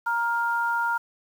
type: tone pair together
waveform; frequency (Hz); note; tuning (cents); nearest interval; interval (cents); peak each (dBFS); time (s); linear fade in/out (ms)
sine; 937 / 1403.9; A#5 / F6; +9 / +9; perfect fifth; 700; -25; 0.06-0.98; 10
effects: 8-bit